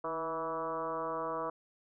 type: tone with frequency modulation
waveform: sine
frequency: 815 Hz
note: G#5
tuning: 33 cents flat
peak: -33 dBFS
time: 0.04-1.5 s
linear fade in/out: 5 ms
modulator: 165 Hz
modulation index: 2.7
effects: none